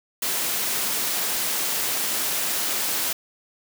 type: high-pass noise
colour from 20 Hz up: white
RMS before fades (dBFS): -25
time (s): 0.22-3.13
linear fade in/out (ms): 5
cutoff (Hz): 170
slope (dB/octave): 12
effects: none